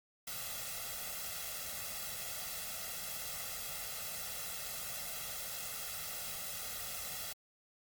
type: noise with comb filter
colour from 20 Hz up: white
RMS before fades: -42 dBFS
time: 0.27-7.33 s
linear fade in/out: 5 ms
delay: 1.5 ms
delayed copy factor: +1
effects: Opus 48 kbps